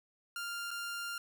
sawtooth tone with dropouts, 1396.9 Hz, F6, in tune, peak -34 dBFS, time 0.36-1.18 s, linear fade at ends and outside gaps 2 ms, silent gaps 0.707-0.712 s, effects none

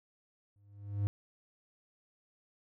triangle tone with exponential growth, 101.5 Hz, G#2, 39 cents flat, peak -24 dBFS, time 0.56-1.07 s, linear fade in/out 0 ms, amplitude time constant 110 ms, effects none

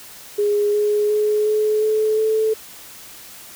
sine tone with pitch steps, 413.1 / 417.9 / 422.8 / 427.7 / 432.6 / 437.7 Hz, G#4 / G#4 / G#4 / A4 / A4 / A4, -9 / +11 / +31 / -49 / -29 / -9 cents, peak -15 dBFS, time 0.38-2.54 s, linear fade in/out 10 ms, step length 360 ms, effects white hiss -40 dBFS RMS until 3.55 s

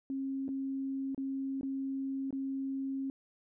sine tone with dropouts, 270 Hz, C#4, 45 cents flat, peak -33 dBFS, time 0.1-3.1 s, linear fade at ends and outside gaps 1 ms, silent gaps 0.481-0.489 / 1.147-1.178 / 1.611-1.631 / 2.307-2.327 s, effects none

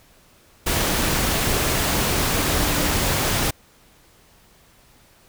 sine tone in noise, 292.2 Hz, D4, 9 cents flat, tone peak -30 dBFS, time 2.35-2.96 s, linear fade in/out 10 ms, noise pink, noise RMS -21 dBFS, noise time 0.66-3.51 s, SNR -12 dB, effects pink hiss -54 dBFS RMS until 5.28 s

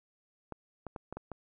clicks, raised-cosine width 1 ms, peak -26 dBFS, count 6, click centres 0.523 / 0.867 / 0.962 / 1.126 / 1.17 / 1.317 s, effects none

